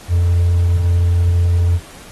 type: tone with hard clipping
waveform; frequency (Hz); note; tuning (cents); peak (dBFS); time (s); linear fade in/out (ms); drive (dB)
triangle; 87; F2; -6; -11; 0.08-1.8; 50; 4
effects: pink hiss -39 dBFS RMS until 2.11 s + AAC 32 kbps